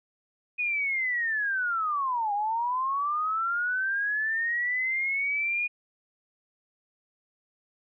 sine linear two-way sweep, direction down then up, 2489 to 803 to 2456 Hz, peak -25 dBFS, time 0.58-5.68 s, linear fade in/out 20 ms, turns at 2.33 s, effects none

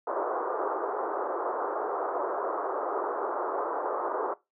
pink band-pass noise, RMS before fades -31 dBFS, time 0.07-4.34 s, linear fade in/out 5 ms, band 360 to 1300 Hz, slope 48 dB/octave, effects noise-tail reverb RT60 0.2 s tail -19 dB re dry

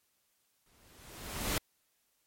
pink noise with exponential growth, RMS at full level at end -30 dBFS, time 0.66-1.58 s, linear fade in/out 2 ms, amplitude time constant 200 ms, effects white hiss -75 dBFS RMS until 2.26 s + MP3 64 kbps

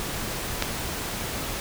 click, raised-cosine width 0.2 ms, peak -5 dBFS, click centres 0.624 s, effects pink hiss -31 dBFS RMS until 1.6 s

